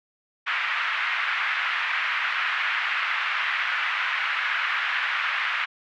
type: band-pass noise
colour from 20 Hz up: pink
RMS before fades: -26 dBFS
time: 0.46-5.66 s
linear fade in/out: 20 ms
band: 1300 to 2600 Hz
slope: 24 dB/octave
effects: none